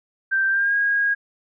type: tone with pitch glide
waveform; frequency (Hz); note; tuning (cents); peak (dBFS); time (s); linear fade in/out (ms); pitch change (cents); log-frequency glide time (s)
sine; 1568 to 1636.5; G6 to G#6; 0 to -26; -17; 0.31-1.15; 20; +74; 0.49-0.75
effects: none